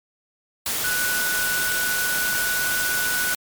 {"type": "tone in noise", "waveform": "sine", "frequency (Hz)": 1480, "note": "F#6", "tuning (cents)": 0, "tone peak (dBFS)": -23, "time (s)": [0.84, 3.34], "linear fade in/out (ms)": 2, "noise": "white", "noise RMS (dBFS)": -25, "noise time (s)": [0.66, 3.35], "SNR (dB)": -1, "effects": ["MP3 96 kbps"]}